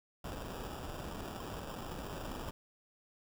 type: noise with sample-and-hold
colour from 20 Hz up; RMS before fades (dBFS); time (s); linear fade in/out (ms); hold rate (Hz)
pink; -43; 0.24-2.51; 5; 2100
effects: none